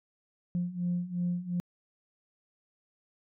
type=beating tone pair; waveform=sine; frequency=174.61 / 177.41 Hz; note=F3 / F3; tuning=0 / +28 cents; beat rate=2.8 Hz; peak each=-33 / -30 dBFS; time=0.55-1.6 s; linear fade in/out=0 ms; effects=tanh soft clip ceiling -23 dBFS